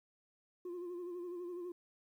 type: tone with vibrato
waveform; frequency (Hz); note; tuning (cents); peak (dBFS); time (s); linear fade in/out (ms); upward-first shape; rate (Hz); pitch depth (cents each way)
sine; 353; F4; +19; -38; 0.65-1.72; 5; sine; 12; 50
effects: tanh soft clip ceiling -40 dBFS + 12-bit